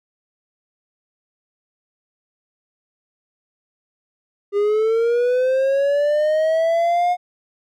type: linear sweep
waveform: triangle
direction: up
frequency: 401.3 to 720 Hz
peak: -13 dBFS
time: 4.52-7.17 s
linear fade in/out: 50 ms
effects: none